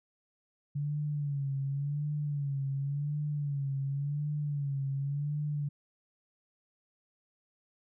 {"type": "tone with vibrato", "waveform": "sine", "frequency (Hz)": 142.7, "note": "D3", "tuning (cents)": -49, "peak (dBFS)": -30, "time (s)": [0.75, 5.69], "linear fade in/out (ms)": 10, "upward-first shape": "sine", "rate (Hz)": 0.91, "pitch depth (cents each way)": 73, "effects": []}